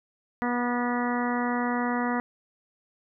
harmonic tone with a mistuned harmonic, 243 Hz, B3, 28 cents flat, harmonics 1 / 2 / 3 / 4 / 5 / 6 / 7 / 8, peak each -27 / -34 / -33 / -33 / -35 / -38 / -39 / -36 dBFS, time 0.42-2.2 s, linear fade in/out 0 ms, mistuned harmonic 7, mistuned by +20 cents, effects none

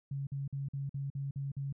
sine tone bursts, 138.59 Hz, C#3, in tune, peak -34 dBFS, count 8, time 0.11-1.726 s, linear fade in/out 5 ms, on 160 ms, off 48 ms, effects none

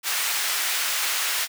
pink high-pass noise, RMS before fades -25 dBFS, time 0.03-1.48 s, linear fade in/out 50 ms, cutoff 1500 Hz, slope 12 dB/octave, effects none

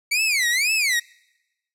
sawtooth tone with vibrato, 2225 Hz, C#7, 6 cents sharp, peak -15 dBFS, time 0.11-1 s, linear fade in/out 10 ms, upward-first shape sine, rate 2 Hz, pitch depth 290 cents each way, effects noise-tail reverb RT60 1.0 s tail -26 dB re dry + low-pass 12000 Hz 12 dB/octave

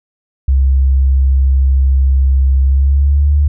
sine tone with pitch glide, 66.8 to 72.85 Hz, C2 to D2, +36 to -13 cents, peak -7 dBFS, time 0.48-3.48 s, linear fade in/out 5 ms, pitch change +151 cents, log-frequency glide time 2.63-3.33 s, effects none

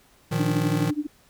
square chord, Bb suspended fourth, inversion none, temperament just, 116.54 / 155.39 / 174.81 Hz, Bb2 / Eb3 / F3, 0 / -2 / +2 cents, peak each -29 / -26 / -29 dBFS, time 0.31-0.91 s, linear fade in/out 10 ms
sine tone with tremolo, 297 Hz, D4, 20 cents sharp, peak -21 dBFS, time 0.39-1.07 s, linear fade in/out 10 ms, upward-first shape sine, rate 12 Hz, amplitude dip 95%
effects pink hiss -58 dBFS RMS until 1.29 s

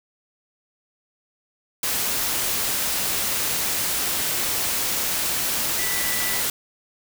sine tone in noise, 1975.5 Hz, B6, in tune, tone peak -30 dBFS, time 5.79-6.4 s, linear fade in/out 2 ms, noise white, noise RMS -24 dBFS, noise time 1.83-6.5 s, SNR -9 dB, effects none

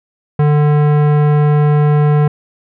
sine tone with tanh clipping, 148.4 Hz, D3, 18 cents sharp, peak -10 dBFS, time 0.39-2.28 s, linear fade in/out 5 ms, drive 18 dB, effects none

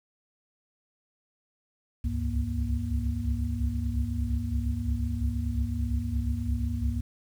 sine tone cluster, 64.8 / 67.9 / 73.5 / 100.9 / 237.5 Hz, C2 / C#2 / D2 / G#2 / A#3, -16 / -35 / +2 / -49 / +33 cents, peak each -33 / -34 / -31 / -32 / -34 dBFS, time 2.04-7.01 s, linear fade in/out 10 ms, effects 9-bit

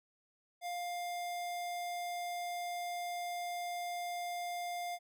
square tone, 703 Hz, F5, 11 cents sharp, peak -38 dBFS, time 0.61-4.99 s, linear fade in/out 50 ms, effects none

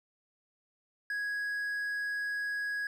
triangle tone, 1661.2 Hz, G#6, in tune, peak -30 dBFS, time 1.1-2.87 s, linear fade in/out 2 ms, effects none

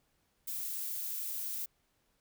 violet noise, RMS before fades -38 dBFS, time 0.47-1.66 s, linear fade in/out 10 ms, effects pink hiss -75 dBFS RMS until 2.2 s

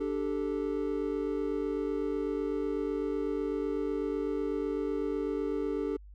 triangle chord, D suspended fourth, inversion none, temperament equal, 293.7 / 392 / 440 Hz, D4 / G4 / A4, 0 / 0 / 0 cents, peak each -32 dBFS, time 0-5.97 s, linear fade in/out 10 ms, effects added 50 Hz sine -47 dBFS peak until 6.14 s

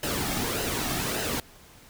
pink noise with flanger, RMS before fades -29 dBFS, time 0.03-1.4 s, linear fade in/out 2 ms, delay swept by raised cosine 0.87 to 2.07 ms, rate 1.7 Hz, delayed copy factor -0.55, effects pink hiss -52 dBFS RMS until 1.89 s

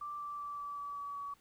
sine tone with pitch steps, 1174.7 / 1167.9 / 1161.2 / 1154.5 / 1147.9 / 1141.3 / 1134.7 Hz, D6 / D6 / D6 / D6 / D6 / D6 / C#6, 0 / -10 / -20 / -30 / -40 / -50 / +40 cents, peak -39 dBFS, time 0.01-1.34 s, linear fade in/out 5 ms, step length 190 ms, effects pink hiss -68 dBFS RMS until 1.4 s

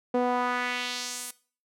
sawtooth tone with band-pass filter sweep, 246.9 Hz, B3, in tune, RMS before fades -29 dBFS, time 0.14-1.31 s, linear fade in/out 5 ms, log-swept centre 490 to 11000 Hz, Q 1.6, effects noise-tail reverb RT60 0.4 s tail -18 dB re dry

